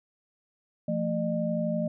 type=tone cluster; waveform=sine; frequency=172 / 224 / 606 Hz; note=F3 / A3 / D#5; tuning=-26 / +31 / -46 cents; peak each=-30 dBFS; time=0.88-1.88 s; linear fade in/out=5 ms; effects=none